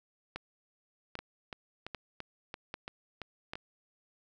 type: two click trains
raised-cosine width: 0.3 ms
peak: -24 / -22 dBFS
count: 8 / 5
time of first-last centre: 1.19-3.555 / 0.36-3.535 s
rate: 2.96 / 1.26 Hz
effects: none